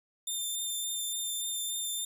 10% pulse tone with vibrato, 3593 Hz, A7, 36 cents sharp, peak -25 dBFS, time 0.27-2.05 s, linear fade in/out 5 ms, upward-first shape sine, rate 3.5 Hz, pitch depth 11 cents each way, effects resampled to 32000 Hz

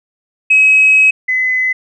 sine tone pair in turn, 2550 / 2024 Hz, D#7 / B6, +42 / +42 cents, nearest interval major third, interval 400 cents, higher first, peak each -4 / -11 dBFS, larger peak first, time 0.5-1.11 / 1.28-1.73 s, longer first, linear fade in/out 10 ms, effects tanh soft clip ceiling -2 dBFS

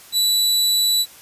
sawtooth tone, 3951 Hz, B7, in tune, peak -12 dBFS, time 0.12-1.06 s, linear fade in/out 50 ms, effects white hiss -44 dBFS RMS until 1.21 s + resampled to 32000 Hz

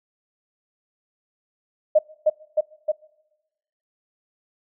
sine tone with echo, 615 Hz, D#5, 20 cents flat, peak -11 dBFS, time 1.95-1.99 s, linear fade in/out 10 ms, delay 310 ms, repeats 3, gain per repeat -2 dB, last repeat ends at 2.92 s, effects noise-tail reverb RT60 1.0 s tail -23 dB re dry

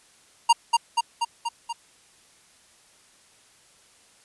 square tone with echo, 935 Hz, A#5, 5 cents sharp, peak -13 dBFS, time 0.49-0.53 s, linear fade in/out 10 ms, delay 240 ms, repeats 5, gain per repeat -3 dB, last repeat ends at 1.73 s, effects white hiss -57 dBFS RMS until 4.24 s + resampled to 24000 Hz

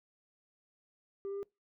sine tone with pitch steps, 394.5 / 397.7 / 400.9 Hz, G4 / G4 / G4, +11 / +25 / +39 cents, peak -34 dBFS, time 1.25-1.43 s, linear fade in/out 0 ms, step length 60 ms, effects noise-tail reverb RT60 0.2 s tail -25 dB re dry + tanh soft clip ceiling -35 dBFS

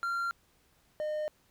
triangle tone pair in turn, 1381 / 609.5 Hz, F6 / D#5, -20 / -36 cents, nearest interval octave + major second, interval 1416 cents, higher first, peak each -28 / -29 dBFS, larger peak first, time 0.03-0.31 / 1-1.28 s, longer neither, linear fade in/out 0 ms, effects pink hiss -68 dBFS RMS until 1.5 s

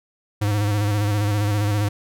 square tone with vibrato, 103.7 Hz, G#2, 2 cents flat, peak -19 dBFS, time 0.41-1.89 s, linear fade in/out 10 ms, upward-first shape square, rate 15 Hz, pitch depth 38 cents each way, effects none

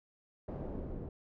pink noise with low-pass filter sweep, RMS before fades -41 dBFS, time 0.48-1.09 s, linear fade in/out 5 ms, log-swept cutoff 580 to 370 Hz, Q 1.3, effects none

